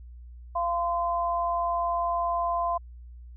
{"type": "tone pair together", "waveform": "sine", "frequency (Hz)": [689.2, 1029], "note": ["F5", "C6"], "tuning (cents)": [-23, -29], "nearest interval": "perfect fifth", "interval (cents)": 694, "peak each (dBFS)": -27, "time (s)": [0.55, 2.78], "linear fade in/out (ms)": 10, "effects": ["added 60 Hz sine -42 dBFS peak until 3.36 s"]}